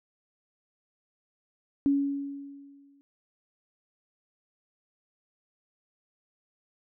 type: tone with exponential decay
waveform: sine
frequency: 280.2 Hz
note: C#4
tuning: 19 cents sharp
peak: -19 dBFS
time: 1.86-3.01 s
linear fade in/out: 0 ms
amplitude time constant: 250 ms
effects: none